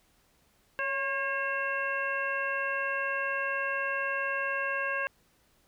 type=harmonic tone with a mistuned harmonic; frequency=540 Hz; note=C#5; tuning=45 cents flat; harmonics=1 / 2 / 3 / 4 / 5; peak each=-36 / -36 / -31 / -43 / -36 dBFS; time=0.79-5.07 s; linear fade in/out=0 ms; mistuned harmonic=1; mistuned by=+50 cents; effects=pink hiss -67 dBFS RMS until 5.67 s